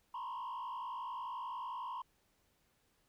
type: tone with frequency modulation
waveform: sine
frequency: 1000 Hz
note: B5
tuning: 21 cents sharp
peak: -37 dBFS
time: 0.14-2.02 s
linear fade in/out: 5 ms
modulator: 55.6 Hz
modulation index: 1.4
effects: tanh soft clip ceiling -39 dBFS + pink hiss -75 dBFS RMS until 3.08 s